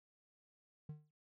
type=tone with exponential decay; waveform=triangle; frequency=151.2 Hz; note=D#3; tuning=49 cents flat; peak=-39 dBFS; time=0.89-1.11 s; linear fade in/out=5 ms; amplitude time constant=46 ms; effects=noise-tail reverb RT60 0.1 s tail -25 dB re dry